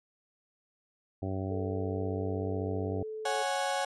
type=harmonic tone; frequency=95.8 Hz; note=G2; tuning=39 cents flat; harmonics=1 / 2 / 3 / 4 / 5 / 6 / 7 / 8; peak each=-34 / -40 / -38 / -41 / -46 / -45 / -43 / -47 dBFS; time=1.22-3.03 s; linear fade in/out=5 ms
type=tone with pitch glide; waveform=sine; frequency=440.1 to 435 Hz; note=A4 to A4; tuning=0 to -20 cents; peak=-36 dBFS; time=1.5-3.43 s; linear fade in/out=10 ms; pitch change=-20 cents; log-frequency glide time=1.74-3.14 s
type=chord; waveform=35% pulse; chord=C# suspended fourth; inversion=none; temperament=equal with one note detuned; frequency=551.8 / 740 / 830.6 Hz; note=C#5 / F#5 / G#5; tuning=-8 / 0 / 0 cents; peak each=-32 dBFS; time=3.25-3.85 s; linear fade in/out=5 ms
effects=resampled to 24000 Hz